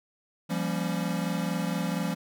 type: chord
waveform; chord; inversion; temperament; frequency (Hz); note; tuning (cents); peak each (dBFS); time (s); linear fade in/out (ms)
square; G half-diminished seventh; third; equal with one note detuned; 171.71 / 196 / 233.1 / 277.2; F3 / G3 / Bb3 / Db4; -29 / 0 / 0 / 0; -31 / -33 / -37 / -37; 0.49-2.15; 20
effects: none